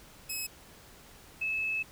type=tone pair in turn; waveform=10% pulse / sine; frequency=2567 / 2600 Hz; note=E7 / E7; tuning=-47 / -24 cents; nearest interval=unison; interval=23 cents; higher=second; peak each=-25 / -29 dBFS; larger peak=first; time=0.29-0.47 / 1.41-1.83 s; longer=second; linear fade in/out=10 ms; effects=pink hiss -54 dBFS RMS until 1.91 s